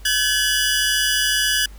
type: tone cluster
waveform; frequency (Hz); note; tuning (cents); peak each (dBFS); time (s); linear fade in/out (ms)
30% pulse; 1538 / 1700 / 2942 / 4873; G6 / G#6 / F#7 / D#8; -33 / +40 / -11 / -37; -22 / -19 / -19 / -21; 0.05-1.66; 5
effects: added 50 Hz sine -37 dBFS peak until 1.78 s + pink hiss -50 dBFS RMS until 1.78 s